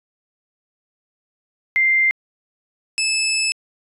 sine / 20% pulse tone pair in turn, 2093 / 2614 Hz, C7 / E7, 0 / -15 cents, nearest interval major third, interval 385 cents, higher second, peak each -13 dBFS, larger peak neither, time 1.76-2.11 / 2.98-3.52 s, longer second, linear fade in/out 0 ms, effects resampled to 32000 Hz

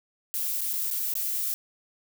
violet noise with dropouts, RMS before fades -29 dBFS, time 0.34-1.54 s, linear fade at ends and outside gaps 0 ms, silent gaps 0.608-0.615 / 0.732-0.736 / 0.903-0.911 / 1.138-1.153 s, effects none

